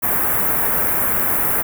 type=band-stop noise; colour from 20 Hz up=white; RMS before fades=-18 dBFS; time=0.02-1.63 s; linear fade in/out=20 ms; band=1800 to 12000 Hz; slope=24 dB/octave; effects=none